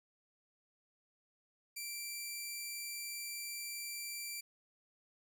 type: tone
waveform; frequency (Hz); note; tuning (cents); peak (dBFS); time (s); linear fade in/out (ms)
10% pulse; 2349; D7; 0; -32; 1.76-4.41; 10
effects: none